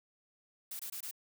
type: noise bursts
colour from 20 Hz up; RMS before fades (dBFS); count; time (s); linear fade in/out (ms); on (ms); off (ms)
blue; -42; 4; 0.71-1.112; 5; 84; 22
effects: none